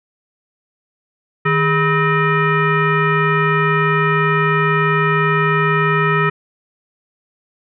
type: tone with frequency modulation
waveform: sine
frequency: 721 Hz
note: F#5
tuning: 45 cents flat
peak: -12 dBFS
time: 1.45-6.3 s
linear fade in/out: 10 ms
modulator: 565 Hz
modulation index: 2.4
effects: none